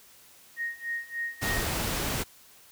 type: tone with tremolo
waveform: sine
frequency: 1864.7 Hz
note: A#6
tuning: in tune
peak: -28 dBFS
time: 0.56-1.74 s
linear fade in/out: 50 ms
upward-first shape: sine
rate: 3.4 Hz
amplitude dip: 90%
type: noise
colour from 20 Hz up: pink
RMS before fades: -30 dBFS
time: 1.41-2.24 s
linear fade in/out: 20 ms
effects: white hiss -55 dBFS RMS until 2.71 s